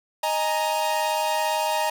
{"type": "chord", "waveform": "45% pulse", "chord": "D# suspended fourth", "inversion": "none", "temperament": "equal with one note detuned", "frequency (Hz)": [622.3, 834.5, 932.3], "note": ["D#5", "G#5", "A#5"], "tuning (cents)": [0, 8, 0], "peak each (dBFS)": [-27, -28, -25], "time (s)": [0.23, 1.9], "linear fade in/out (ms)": 5, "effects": []}